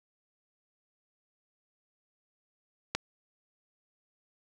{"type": "click", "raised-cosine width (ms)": 0.2, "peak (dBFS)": -11, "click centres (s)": 2.95, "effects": []}